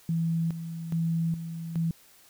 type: tone with tremolo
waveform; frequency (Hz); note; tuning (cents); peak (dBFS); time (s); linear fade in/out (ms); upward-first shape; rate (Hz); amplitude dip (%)
sine; 165.2; E3; +4; -24; 0.09-1.91; 2; square; 1.2; 65
effects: white hiss -57 dBFS RMS until 2.29 s